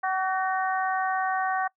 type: harmonic tone with a mistuned harmonic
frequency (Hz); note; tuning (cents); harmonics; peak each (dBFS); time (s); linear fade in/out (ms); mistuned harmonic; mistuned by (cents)
378.1; F#4; +38; 2 / 3 / 4 / 5; -26 / -30 / -32 / -34; 0.03-1.68; 10; 5; -38
effects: noise-tail reverb RT60 0.1 s tail -23 dB re dry